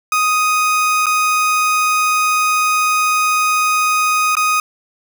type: tone with dropouts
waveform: 30% pulse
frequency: 1248 Hz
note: D#6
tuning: 5 cents sharp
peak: -10 dBFS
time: 0.12-4.6 s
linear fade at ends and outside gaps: 2 ms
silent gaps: 1.059-1.066 / 4.353-4.368 s
effects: none